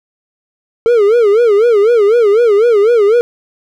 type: tone with vibrato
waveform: triangle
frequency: 440 Hz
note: A4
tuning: in tune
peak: -4 dBFS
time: 0.86-3.21 s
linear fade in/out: 0 ms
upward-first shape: sine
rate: 4 Hz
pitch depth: 170 cents each way
effects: none